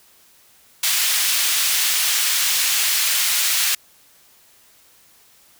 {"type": "high-pass noise", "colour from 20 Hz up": "pink", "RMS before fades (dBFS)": -19, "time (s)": [0.83, 3.75], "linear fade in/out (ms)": 5, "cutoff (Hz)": 2500, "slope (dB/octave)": 12, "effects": ["white hiss -53 dBFS RMS until 5.59 s"]}